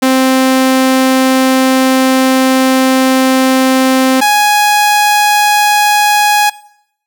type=tone pair in turn; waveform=sawtooth; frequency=261.6 / 832.4 Hz; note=C4 / G#5; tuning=0 / +4 cents; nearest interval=octave + minor sixth; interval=2004 cents; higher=second; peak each=-3 dBFS; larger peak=neither; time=0.02-4.21 / 4.21-6.5 s; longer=first; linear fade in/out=10 ms; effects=noise-tail reverb RT60 0.7 s tail -20 dB re dry